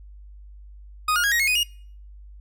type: tone with pitch steps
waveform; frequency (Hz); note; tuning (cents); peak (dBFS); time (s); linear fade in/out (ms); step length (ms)
40% pulse; 1244.5 / 1429.6 / 1642.1 / 1886.3 / 2167 / 2489 / 2859; D#6 / F6 / G#6 / A#6 / C#7 / D#7 / F7; 0 / +40 / -20 / +20 / -40 / 0 / +40; -18; 1.08-1.633; 5; 79
effects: noise-tail reverb RT60 0.5 s tail -24 dB re dry + added 50 Hz sine -41 dBFS peak until 2.4 s